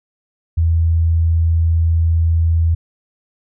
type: tone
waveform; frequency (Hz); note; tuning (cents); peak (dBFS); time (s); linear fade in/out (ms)
sine; 82.5; E2; +2; -11; 0.57-2.75; 10
effects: none